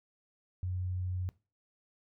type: tone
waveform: sine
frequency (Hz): 91.3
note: F#2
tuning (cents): -23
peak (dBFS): -32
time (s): 0.63-1.29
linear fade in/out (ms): 0
effects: noise-tail reverb RT60 0.3 s tail -20 dB re dry